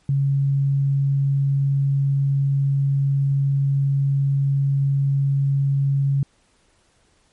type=tone; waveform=sine; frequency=138.59 Hz; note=C#3; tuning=in tune; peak=-16 dBFS; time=0.09-6.23 s; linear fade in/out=2 ms; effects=pink hiss -61 dBFS RMS until 7.32 s + MP3 48 kbps